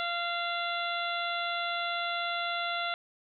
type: harmonic tone with a mistuned harmonic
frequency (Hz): 691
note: F5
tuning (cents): -19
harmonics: 1 / 2 / 3 / 4 / 5 / 6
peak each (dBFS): -35 / -34 / -38 / -40 / -38 / -42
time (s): 0-2.94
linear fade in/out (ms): 0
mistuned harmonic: 6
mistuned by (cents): -70
effects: none

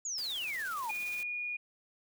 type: exponential sweep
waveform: sine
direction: down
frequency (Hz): 7040 to 842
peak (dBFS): -34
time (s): 0.05-0.91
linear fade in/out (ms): 5
type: noise with tremolo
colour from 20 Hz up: white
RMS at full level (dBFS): -47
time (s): 0.18-1.23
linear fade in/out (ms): 0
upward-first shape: square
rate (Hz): 17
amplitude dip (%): 30
type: tone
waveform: sine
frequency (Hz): 2443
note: D#7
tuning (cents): -32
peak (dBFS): -34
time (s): 0.89-1.57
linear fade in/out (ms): 10
effects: none

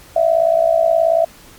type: tone with amplitude modulation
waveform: sine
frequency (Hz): 659.3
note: E5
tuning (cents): 0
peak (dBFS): -7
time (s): 0.16-1.25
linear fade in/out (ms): 5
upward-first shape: sine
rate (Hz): 58.6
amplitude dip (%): 80
effects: pink hiss -43 dBFS RMS until 1.58 s + MP3 96 kbps

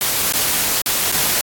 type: noise with dropouts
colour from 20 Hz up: white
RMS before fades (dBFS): -18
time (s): 0.01-1.41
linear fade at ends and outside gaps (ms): 1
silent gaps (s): 0.324-0.336 / 0.817-0.86 / 1.117-1.124
effects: AAC 64 kbps

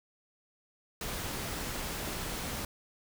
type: noise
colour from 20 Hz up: pink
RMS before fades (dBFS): -37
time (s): 1.01-2.65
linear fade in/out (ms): 2
effects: none

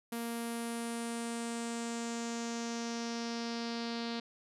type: tone with low-pass filter sweep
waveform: sawtooth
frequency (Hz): 233.1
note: A#3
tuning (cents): 0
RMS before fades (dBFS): -38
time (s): 0.12-4.2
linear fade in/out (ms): 5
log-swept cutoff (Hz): 12000 to 4300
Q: 3.7
effects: none

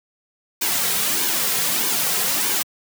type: noise with flanger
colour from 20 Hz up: white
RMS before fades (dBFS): -21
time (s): 0.61-2.63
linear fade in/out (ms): 10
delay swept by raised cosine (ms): 1.5 to 3.5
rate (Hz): 1.6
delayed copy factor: -0.6
effects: high-pass 150 Hz 12 dB/octave

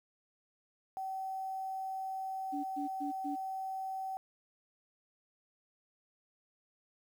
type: tone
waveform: sine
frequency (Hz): 765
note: G5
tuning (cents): -42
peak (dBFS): -36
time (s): 0.97-4.17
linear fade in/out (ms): 0
type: tone bursts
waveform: sine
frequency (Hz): 287.8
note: D4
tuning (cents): -35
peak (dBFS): -36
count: 4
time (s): 2.52-3.36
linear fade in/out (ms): 20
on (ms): 120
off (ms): 120
effects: 10-bit

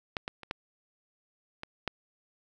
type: clicks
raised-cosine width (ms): 0.3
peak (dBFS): -15 / -18 / -28 / -16 / -22 / -14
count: 6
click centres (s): 0.168 / 0.279 / 0.433 / 0.511 / 1.634 / 1.877
effects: none

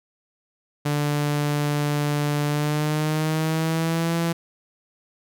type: tone with pitch glide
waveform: sawtooth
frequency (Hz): 146.83 to 167.69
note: D3 to E3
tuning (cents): 0 to +30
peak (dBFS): -17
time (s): 0.85-4.33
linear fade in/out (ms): 10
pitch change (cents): +230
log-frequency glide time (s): 2.47-4.16
effects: none

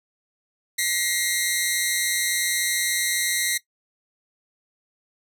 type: tone pair together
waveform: 10% pulse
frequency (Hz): 1918.8 / 2100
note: A#6 / C7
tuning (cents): +50 / +6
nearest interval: major second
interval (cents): 156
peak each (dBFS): -15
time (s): 0.78-3.58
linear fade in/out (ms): 10
effects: noise-tail reverb RT60 0.1 s tail -18 dB re dry

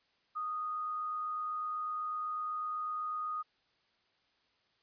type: tone with amplitude modulation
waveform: sine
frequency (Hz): 1240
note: D#6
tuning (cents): -6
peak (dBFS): -33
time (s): 0.35-3.43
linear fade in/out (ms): 20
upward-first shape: sine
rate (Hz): 108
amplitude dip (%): 25
effects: white hiss -73 dBFS RMS until 4.82 s + resampled to 11025 Hz

